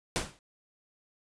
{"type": "noise with exponential decay", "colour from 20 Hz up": "pink", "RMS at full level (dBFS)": -26, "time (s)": [0.16, 0.39], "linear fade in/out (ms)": 0, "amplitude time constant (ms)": 48, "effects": ["resampled to 22050 Hz"]}